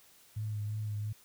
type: tone with vibrato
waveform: sine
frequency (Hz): 106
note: G#2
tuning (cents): +36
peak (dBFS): -33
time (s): 0.36-1.13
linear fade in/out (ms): 10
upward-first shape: sine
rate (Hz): 2.9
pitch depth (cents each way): 30
effects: white hiss -61 dBFS RMS until 1.24 s